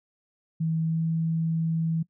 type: tone with pitch glide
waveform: sine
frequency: 161.5 to 163 Hz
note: E3 to E3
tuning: -35 to -19 cents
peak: -23 dBFS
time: 0.6-2.03 s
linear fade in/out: 10 ms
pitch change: +16 cents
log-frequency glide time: 0.82-1.02 s
effects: noise-tail reverb RT60 0.1 s tail -21 dB re dry